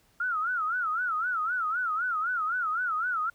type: tone with vibrato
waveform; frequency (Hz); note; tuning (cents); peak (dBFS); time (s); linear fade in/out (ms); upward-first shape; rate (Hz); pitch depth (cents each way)
sine; 1364; F6; -41; -26; 0.2-3.3; 5; sine; 3.9; 170
effects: pink hiss -65 dBFS RMS until 3.34 s